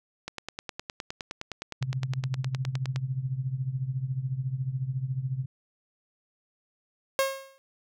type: click train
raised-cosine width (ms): 0.2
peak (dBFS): -17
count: 27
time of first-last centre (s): 0.28-2.96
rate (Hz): 9.7
type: tone with tremolo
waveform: sine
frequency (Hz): 130.81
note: C3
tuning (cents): 0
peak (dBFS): -24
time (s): 1.81-5.46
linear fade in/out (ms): 10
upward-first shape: triangle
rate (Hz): 14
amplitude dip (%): 85
type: tone with exponential decay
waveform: sawtooth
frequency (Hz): 540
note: C#5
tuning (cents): -45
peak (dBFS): -16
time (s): 7.19-7.58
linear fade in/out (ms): 0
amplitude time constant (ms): 84
effects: none